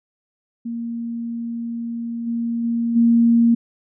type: tone with level steps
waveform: sine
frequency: 233.1 Hz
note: A#3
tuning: in tune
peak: -24 / -20 / -18 / -11 dBFS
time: 0.65-3.55 s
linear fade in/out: 10 ms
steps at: 2.26 / 2.63 / 2.95 s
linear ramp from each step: 20 ms
effects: none